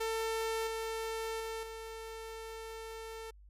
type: tone with level steps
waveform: sawtooth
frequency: 447.6 Hz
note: A4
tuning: 30 cents sharp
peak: -29 / -32 / -34 / -39 dBFS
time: 0-3.31 s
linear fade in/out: 10 ms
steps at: 0.67 / 1.4 / 1.63 s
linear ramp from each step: 2 ms
effects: added 50 Hz sine -54 dBFS peak until 3.49 s + resampled to 32000 Hz